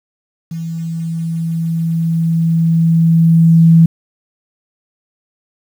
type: tone with level ramp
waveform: sine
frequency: 164.81 Hz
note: E3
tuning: in tune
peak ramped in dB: -20 to -3 dBFS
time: 0.51-3.86 s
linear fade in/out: 5 ms
effects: 7-bit